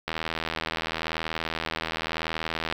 click train, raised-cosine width 0.3 ms, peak -12 dBFS, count 215, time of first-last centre 0.08-2.725 s, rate 80.9 Hz, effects 7-bit

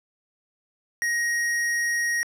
square tone, 1881 Hz, A#6, 15 cents sharp, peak -23 dBFS, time 1.02-2.23 s, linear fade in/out 0 ms, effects low-pass 12000 Hz 12 dB/octave + 10-bit

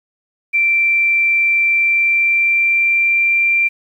sine tone with pitch glide, 2349 to 2365 Hz, D7 to D7, 0 to +12 cents, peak -11 dBFS, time 0.53-3.69 s, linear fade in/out 20 ms, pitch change +12 cents, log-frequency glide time 1.67-3.42 s, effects 8-bit

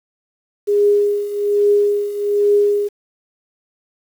sine tone with tremolo, 410.2 Hz, G#4, 21 cents flat, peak -9 dBFS, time 0.67-2.89 s, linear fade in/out 20 ms, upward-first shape triangle, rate 1.2 Hz, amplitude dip 80%, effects 7-bit

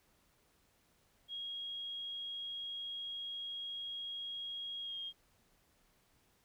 sine tone with pitch glide, 3283 to 3238 Hz, G#7 to G#7, -21 to -45 cents, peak -40 dBFS, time 1.28-5.13 s, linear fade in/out 50 ms, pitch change -24 cents, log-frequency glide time 4.81-4.96 s, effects pink hiss -72 dBFS RMS until 6.44 s

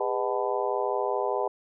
harmonic tone with a mistuned harmonic, 124.9 Hz, B2, 20 cents sharp, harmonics 3 / 4 / 5 / 6 / 7 / 8, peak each -30 / -31 / -32 / -33 / -33 / -34 dBFS, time 0-1.48 s, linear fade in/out 5 ms, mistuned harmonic 3, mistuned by +140 cents, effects none

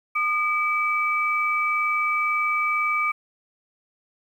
sine tone pair together, 1218.9 / 2301 Hz, D#6 / D7, -36 / -36 cents, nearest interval major seventh, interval 1100 cents, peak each -23 dBFS, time 0.15-3.12 s, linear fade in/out 10 ms, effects 9-bit

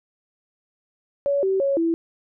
sine tone with pitch steps, 564 / 384 / 553 / 331.5 Hz, C#5 / G4 / C#5 / E4, +30 / -36 / -4 / +10 cents, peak -18 dBFS, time 1.26-1.94 s, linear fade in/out 0 ms, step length 170 ms, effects none

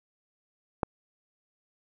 click, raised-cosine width 1 ms, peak -11 dBFS, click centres 0.832 s, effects none

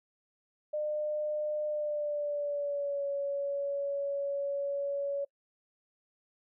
sine tone with pitch glide, 603 to 562.6 Hz, D5 to C#5, +46 to +26 cents, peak -30 dBFS, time 0.73-5.25 s, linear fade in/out 10 ms, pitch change -120 cents, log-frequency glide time 1.66-3.04 s, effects noise-tail reverb RT60 0.1 s tail -24 dB re dry

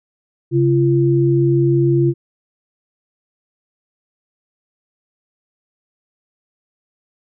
sine tone pair together, 135.9 / 342.4 Hz, C#3 / F4, -34 / -34 cents, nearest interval octave + major third, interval 1600 cents, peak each -14 dBFS, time 0.51-2.14 s, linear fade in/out 50 ms, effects none

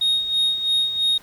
sine tone with tremolo, 3729 Hz, A#7, in tune, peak -13 dBFS, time 0.01-1.18 s, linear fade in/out 5 ms, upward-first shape sine, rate 3 Hz, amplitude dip 70%, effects tanh soft clip ceiling -15 dBFS + pink hiss -49 dBFS RMS until 1.22 s

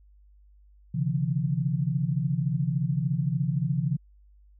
sine tone cluster, 131.8 / 145.5 / 169 Hz, C3 / D3 / E3, +13 / -16 / +43 cents, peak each -28 dBFS, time 0.94-3.97 s, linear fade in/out 10 ms, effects added 50 Hz sine -53 dBFS peak until 4.59 s

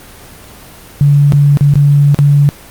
sine tone with dropouts, 143.5 Hz, D3, 40 cents flat, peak -4 dBFS, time 1.01-2.49 s, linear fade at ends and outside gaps 0 ms, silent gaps 1.322-1.334 / 1.572-1.609 / 1.738-1.756 / 2.145-2.189 s, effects pink hiss -35 dBFS RMS until 2.7 s + Opus 24 kbps

